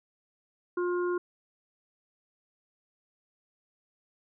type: harmonic tone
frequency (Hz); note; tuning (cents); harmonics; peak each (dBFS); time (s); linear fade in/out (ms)
354.6; F4; +26; 1 / 3 / 4; -27 / -37 / -39; 0.77-1.18; 5
effects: none